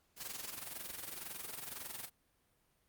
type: noise with amplitude modulation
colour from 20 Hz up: white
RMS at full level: -42 dBFS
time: 0.16-2.1 s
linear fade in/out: 50 ms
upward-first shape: sine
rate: 21.9 Hz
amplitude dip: 70%
effects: pink hiss -75 dBFS RMS until 2.88 s + Opus 48 kbps